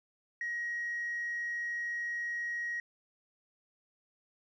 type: tone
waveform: sine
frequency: 1893 Hz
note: A#6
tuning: 26 cents sharp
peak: -32 dBFS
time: 0.41-2.8 s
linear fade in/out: 2 ms
effects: tanh soft clip ceiling -30 dBFS + 12-bit